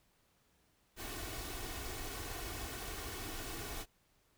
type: noise with comb filter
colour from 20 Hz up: pink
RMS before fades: -43 dBFS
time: 0.96-3.86 s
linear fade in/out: 50 ms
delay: 2.7 ms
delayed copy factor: +0.6
effects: pink hiss -73 dBFS RMS until 4.37 s